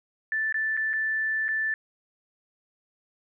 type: tone with dropouts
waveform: sine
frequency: 1760 Hz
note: A6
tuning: in tune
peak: -24 dBFS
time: 0.32-1.74 s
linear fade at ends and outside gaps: 1 ms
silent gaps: 0.525-0.543 / 0.768-0.774 / 0.932-0.936 / 1.482-1.488 s
effects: none